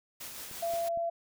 white noise with tremolo, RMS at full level -42 dBFS, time 0.2-0.89 s, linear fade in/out 10 ms, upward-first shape sine, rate 6 Hz, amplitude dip 30%
clicks, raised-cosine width 3 ms, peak -38 dBFS, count 3, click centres 0.513 / 0.738 / 0.974 s
sine tone, 677 Hz, E5, 46 cents sharp, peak -29 dBFS, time 0.62-1.1 s, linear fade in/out 10 ms
effects none

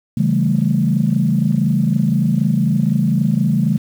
sine chord, A dominant seventh, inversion first, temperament equal, 138.59 / 164.81 / 196 / 220 Hz, C#3 / E3 / G3 / A3, 0 / 0 / 0 / 0 cents, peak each -18 dBFS, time 0.17-3.78 s, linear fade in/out 5 ms, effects tanh soft clip ceiling -3 dBFS + 7-bit

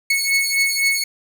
sawtooth beating tone pair, 2200 / 2203.9 Hz, C#7 / C#7, -14 / -11 cents, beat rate 3.9 Hz, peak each -16 dBFS, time 0.1-1.04 s, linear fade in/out 5 ms, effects none

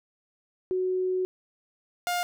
sine / sawtooth tone pair in turn, 370 / 707.4 Hz, F#4 / F5, 0 / +22 cents, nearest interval major seventh, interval 1122 cents, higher second, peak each -24 / -22 dBFS, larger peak second, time 0.71-1.25 / 2.07-2.23 s, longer first, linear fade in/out 0 ms, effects none

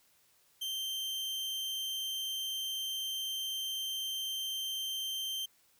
40% pulse tone, 3136 Hz, G7, in tune, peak -34 dBFS, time 0.61-5.46 s, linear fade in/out 10 ms, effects white hiss -68 dBFS RMS until 5.79 s

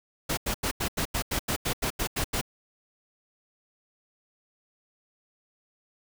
pink noise bursts, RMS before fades -28 dBFS, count 13, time 0.29-2.414 s, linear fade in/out 10 ms, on 84 ms, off 86 ms, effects none

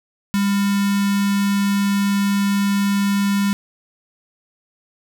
square tone with notch filter, 200.2 Hz, G3, 37 cents sharp, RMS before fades -18 dBFS, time 0.34-3.53 s, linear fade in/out 0 ms, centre 600 Hz, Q 1.5, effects 8-bit

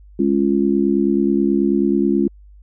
sine chord, Db major, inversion second, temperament just, 207.9 / 277.2 / 346.5 Hz, Ab3 / Db4 / F4, +2 / 0 / -14 cents, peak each -18 dBFS, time 0.19-2.28 s, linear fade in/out 5 ms, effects added 50 Hz sine -41 dBFS peak until 2.62 s

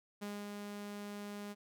sawtooth tone with ADSR envelope, 205 Hz, G#3, 22 cents flat, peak -36 dBFS, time 0.21-1.55 s, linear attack 17 ms, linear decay 230 ms, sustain -3 dB, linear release 35 ms, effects none

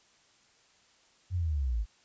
sine linear sweep, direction down, 94.5 to 49 Hz, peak -27 dBFS, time 1.3-1.86 s, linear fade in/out 50 ms, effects white hiss -64 dBFS RMS until 2.04 s + resampled to 16000 Hz

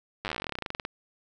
slowing click train, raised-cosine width 0.3 ms, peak -16 dBFS, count 25, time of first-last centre 0.25-0.851 s, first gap 9 ms, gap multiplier 1.08, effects none

